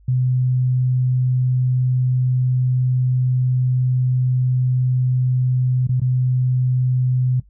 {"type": "tone with dropouts", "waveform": "sine", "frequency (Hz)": 127, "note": "B2", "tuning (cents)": 49, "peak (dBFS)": -15, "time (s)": [0.08, 7.4], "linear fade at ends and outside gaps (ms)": 5, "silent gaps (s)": [[5.871, 5.891], [6, 6.016]], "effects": ["noise-tail reverb RT60 0.1 s tail -17 dB re dry", "added 50 Hz sine -47 dBFS peak until 7.49 s"]}